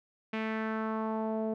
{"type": "tone with low-pass filter sweep", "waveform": "sawtooth", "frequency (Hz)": 220, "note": "A3", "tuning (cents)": 0, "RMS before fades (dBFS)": -33, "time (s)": [0.33, 1.54], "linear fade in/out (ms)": 5, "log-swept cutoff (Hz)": [2500, 580], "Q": 2.4, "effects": []}